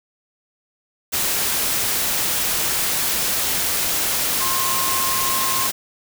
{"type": "tone in noise", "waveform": "sine", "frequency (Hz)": 1063, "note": "C6", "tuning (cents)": 27, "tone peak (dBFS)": -24, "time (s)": [4.4, 5.68], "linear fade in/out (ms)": 20, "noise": "white", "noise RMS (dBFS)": -21, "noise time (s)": [1.12, 5.72], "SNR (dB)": -6, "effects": []}